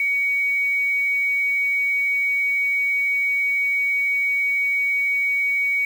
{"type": "tone with quantisation", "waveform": "sine", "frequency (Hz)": 2247, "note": "C#7", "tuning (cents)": 23, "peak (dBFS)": -18, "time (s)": [0, 5.85], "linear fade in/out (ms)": 2, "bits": 7, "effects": []}